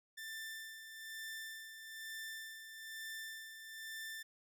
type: tone with tremolo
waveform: sawtooth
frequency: 1778 Hz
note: A6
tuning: 18 cents sharp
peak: -40 dBFS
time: 0.17-4.23 s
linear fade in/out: 10 ms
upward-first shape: sine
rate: 1.1 Hz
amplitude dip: 55%
effects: none